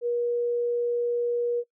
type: tone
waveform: sine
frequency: 478.6 Hz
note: A#4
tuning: 46 cents sharp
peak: -23 dBFS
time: 0.01-1.64 s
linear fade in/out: 50 ms
effects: noise-tail reverb RT60 0.1 s tail -21 dB re dry